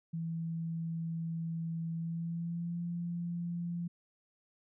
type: tone with pitch glide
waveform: sine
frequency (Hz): 164.81 to 172.11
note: E3 to F3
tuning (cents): 0 to -25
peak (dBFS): -34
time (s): 0.13-3.88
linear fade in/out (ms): 10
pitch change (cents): +75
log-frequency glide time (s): 1.94-2.81
effects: none